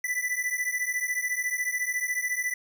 square beating tone pair, 1980 / 1994 Hz, B6 / B6, +4 / +16 cents, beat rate 14 Hz, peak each -30 / -31 dBFS, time 0.04-2.54 s, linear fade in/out 5 ms, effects 11-bit

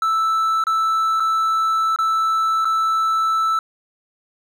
triangle tone with dropouts, 1318.5 Hz, E6, in tune, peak -14 dBFS, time 0.02-3.59 s, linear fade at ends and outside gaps 2 ms, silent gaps 0.639-0.668 / 1.199-1.203 / 1.961-1.987 / 2.647-2.653 s, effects none

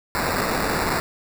white noise with sample-and-hold, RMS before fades -23 dBFS, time 0.15-1 s, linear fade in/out 0 ms, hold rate 3150 Hz, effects none

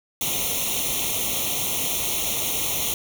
white noise with comb filter, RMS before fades -25 dBFS, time 0.21-2.94 s, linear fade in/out 2 ms, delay 0.31 ms, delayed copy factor +1, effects none

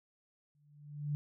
sine tone with exponential growth, 146.83 Hz, D3, in tune, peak -30 dBFS, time 0.55-1.15 s, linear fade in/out 0 ms, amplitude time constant 130 ms, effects none

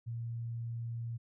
sine tone, 116.54 Hz, A#2, in tune, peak -36 dBFS, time 0.06-1.18 s, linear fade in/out 20 ms, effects none

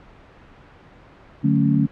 sine chord, D major seventh, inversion none, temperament equal, 146.83 / 185 / 220 / 277.2 Hz, D3 / F#3 / A3 / C#4, 0 / 0 / 0 / 0 cents, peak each -19 / -24 / -20 / -20 dBFS, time 1.43-1.87 s, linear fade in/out 20 ms, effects pink hiss -47 dBFS RMS until 1.91 s + low-pass 2000 Hz 12 dB/octave

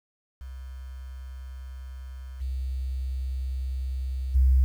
sine tone with level steps, 65 Hz, C2, 11 cents flat, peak -36 / -27 / -16 dBFS, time 0.41-4.64 s, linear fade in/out 0 ms, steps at 2.4 / 4.34 s, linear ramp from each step 20 ms, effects 9-bit

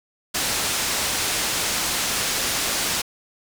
white low-pass noise, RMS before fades -24 dBFS, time 0.34-3.02 s, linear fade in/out 10 ms, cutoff 8300 Hz, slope 12 dB/octave, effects none

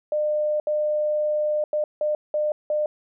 sine tone bursts at uneven times, 603 Hz, D5, 46 cents sharp, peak -20 dBFS, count 6, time 0.12-0.6 / 0.67-1.64 / 1.73-1.84 / 2.01-2.15 / 2.34-2.52 / 2.7-2.86 s, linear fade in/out 2 ms, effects none

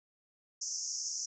pink band-pass noise, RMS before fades -38 dBFS, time 0.61-1.26 s, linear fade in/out 10 ms, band 5300 to 6800 Hz, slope 96 dB/octave, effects none

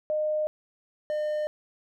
sine / triangle tone pair in turn, 612 / 605.3 Hz, D#5 / D#5, -29 / -48 cents, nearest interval unison, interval 19 cents, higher first, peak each -24 dBFS, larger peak neither, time 0.1-0.47 / 1.1-1.47 s, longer neither, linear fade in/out 0 ms, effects none

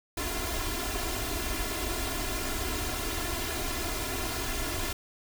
pink noise with comb filter, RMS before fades -32 dBFS, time 0.17-4.93 s, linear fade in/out 5 ms, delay 2.9 ms, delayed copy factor +1, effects none

